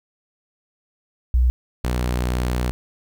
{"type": "tone pair in turn", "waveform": ["sine", "sawtooth"], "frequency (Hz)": [61.74, 61.43], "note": ["B1", "B1"], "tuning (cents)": [0, -9], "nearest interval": "unison", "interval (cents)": 9, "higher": "first", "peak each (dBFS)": [-13, -16], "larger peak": "first", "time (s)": [[1.34, 1.5], [1.84, 2.71]], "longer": "second", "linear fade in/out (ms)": 0, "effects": ["9-bit"]}